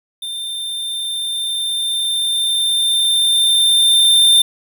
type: tone with level ramp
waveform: square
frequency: 3591 Hz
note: A7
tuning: 35 cents sharp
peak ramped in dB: -24 to -8 dBFS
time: 0.22-4.42 s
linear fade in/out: 5 ms
effects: none